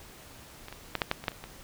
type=clicks; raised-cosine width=0.3 ms; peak=-25 / -25 / -12 / -9 / -10 / -24 / -11 / -29 / -24 dBFS; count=9; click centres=0.684 / 0.726 / 0.953 / 1.018 / 1.114 / 1.24 / 1.282 / 1.318 / 1.44 s; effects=pink hiss -50 dBFS RMS until 1.63 s